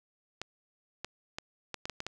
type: clicks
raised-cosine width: 0.2 ms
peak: -19 dBFS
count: 8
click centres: 0.416 / 1.046 / 1.385 / 1.743 / 1.855 / 1.897 / 2.004 / 2.066 s
effects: none